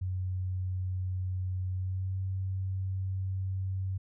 sine tone with pitch glide, 92.5 to 94.88 Hz, F#2 to F#2, 0 to +44 cents, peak -30 dBFS, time 0.01-3.98 s, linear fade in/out 10 ms, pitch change +44 cents, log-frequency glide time 1.72-2.18 s, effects none

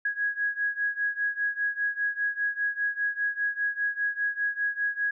sine beating tone pair, 1657 / 1662 Hz, G#6 / G#6, -4 / +1 cents, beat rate 5 Hz, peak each -28 / -30 dBFS, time 0.05-5.11 s, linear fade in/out 5 ms, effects none

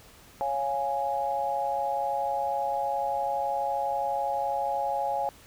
sine chord, Db major, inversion none, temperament equal, 554.4 / 698.5 / 830.6 Hz, Db5 / F5 / Ab5, 0 / 0 / 0 cents, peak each -32 / -32 / -28 dBFS, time 0.41-5.29 s, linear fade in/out 0 ms, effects pink hiss -53 dBFS RMS until 5.46 s

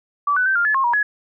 sine tone with pitch steps, 1154 / 1496 / 1554 / 1401 / 1719 / 1073 / 955 / 1685 Hz, D6 / F#6 / G6 / F6 / A6 / C6 / A#5 / G#6, -31 / +19 / -16 / +5 / -41 / +43 / +42 / +25 cents, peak -15 dBFS, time 0.27-1.03 s, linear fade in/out 5 ms, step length 95 ms, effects none

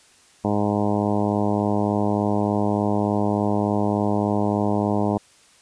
harmonic tone, 103.4 Hz, G#2, 7 cents flat, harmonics 1 / 2 / 3 / 4 / 5 / 6 / 7 / 8 / 9 / 10, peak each -27 / -23 / -26 / -28 / -31 / -29 / -30 / -32 / -32 / -39 dBFS, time 0.44-5.18 s, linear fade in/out 10 ms, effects white hiss -54 dBFS RMS until 5.61 s + resampled to 22050 Hz

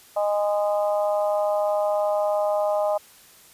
harmonic tone, 205.9 Hz, G#3, 15 cents flat, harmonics 3 / 4 / 5 / 6, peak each -21 / -27 / -33 / -36 dBFS, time 0.16-2.98 s, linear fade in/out 10 ms, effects white hiss -51 dBFS RMS until 3.53 s + resampled to 32000 Hz

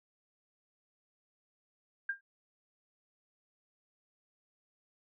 sine tone with exponential decay, 1600 Hz, G6, 35 cents sharp, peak -28 dBFS, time 2.09-2.21 s, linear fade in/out 5 ms, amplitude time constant 24 ms, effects none

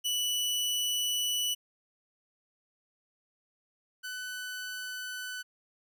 sawtooth tone pair in turn, 2960 / 1499.8 Hz, F#7 / F#6, 0 / +23 cents, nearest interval octave, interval 1177 cents, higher first, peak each -25 / -33 dBFS, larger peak first, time 0.04-1.55 / 4.03-5.43 s, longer first, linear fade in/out 20 ms, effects none

